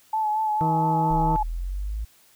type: tone with vibrato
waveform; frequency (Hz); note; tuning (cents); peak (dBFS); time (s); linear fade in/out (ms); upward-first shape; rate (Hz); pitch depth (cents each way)
sine; 862; A5; -36; -21; 0.13-1.43; 5; sine; 4.4; 33
type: harmonic tone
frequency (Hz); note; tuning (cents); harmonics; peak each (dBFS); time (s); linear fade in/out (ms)
160; D#3; +49; 1 / 2 / 3 / 4 / 5 / 6 / 7 / 8; -24 / -30 / -34 / -36 / -38 / -40 / -41 / -42; 0.61-1.36; 0
type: linear sweep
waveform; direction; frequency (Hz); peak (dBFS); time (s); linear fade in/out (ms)
sine; up; 31.02 to 55.4; -26; 1.1-2.05; 10
effects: white hiss -57 dBFS RMS until 2.35 s